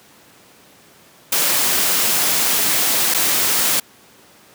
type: noise with dropouts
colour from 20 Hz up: white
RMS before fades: -17 dBFS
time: 1.32-3.8 s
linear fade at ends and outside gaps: 5 ms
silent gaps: 3.14-3.145 s
effects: pink hiss -48 dBFS RMS until 4.54 s + high-pass 150 Hz 12 dB/octave